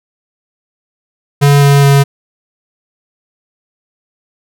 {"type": "tone with pitch steps", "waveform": "square", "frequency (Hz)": [142.4, 141.17, 139.95], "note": ["C#3", "C#3", "C#3"], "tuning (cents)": [47, 32, 17], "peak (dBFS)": -5, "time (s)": [1.41, 2.04], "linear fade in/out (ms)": 20, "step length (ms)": 210, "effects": []}